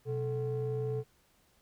triangle ring-modulated tone, 155.56 Hz, D#3, in tune, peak -26 dBFS, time 0.05-1.04 s, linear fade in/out 50 ms, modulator 281 Hz, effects pink hiss -68 dBFS RMS until 1.61 s

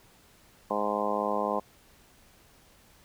harmonic tone, 103.83 Hz, G#2, in tune, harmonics 2 / 3 / 4 / 5 / 6 / 7 / 8 / 9 / 10, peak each -36 / -39 / -36 / -33 / -34 / -36 / -35 / -37 / -33 dBFS, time 0.7-1.6 s, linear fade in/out 10 ms, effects pink hiss -59 dBFS RMS until 3.04 s

